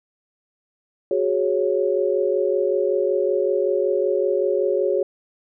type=chord; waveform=sine; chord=F# suspended second; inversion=none; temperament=equal with one note detuned; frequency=370 / 415.3 / 552.4 Hz; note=F#4 / G#4 / C#5; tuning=0 / 0 / -6 cents; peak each=-22 dBFS; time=1.11-5.03 s; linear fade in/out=2 ms; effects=none